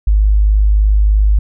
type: tone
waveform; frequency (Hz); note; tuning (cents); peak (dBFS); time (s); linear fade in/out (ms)
sine; 51.6; G#1; -10; -7; 0.07-1.39; 5
effects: none